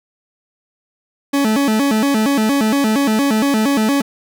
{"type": "tone with vibrato", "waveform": "40% pulse", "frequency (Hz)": 246.9, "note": "B3", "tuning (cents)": 0, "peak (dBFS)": -12, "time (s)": [1.33, 4.02], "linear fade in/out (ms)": 10, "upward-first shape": "square", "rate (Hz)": 4.3, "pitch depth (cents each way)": 220, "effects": []}